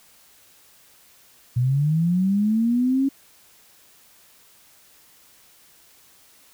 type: linear sweep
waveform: sine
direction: up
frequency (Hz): 118.7 to 276.4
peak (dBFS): -17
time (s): 1.56-3.09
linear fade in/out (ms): 10
effects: white hiss -54 dBFS RMS until 6.53 s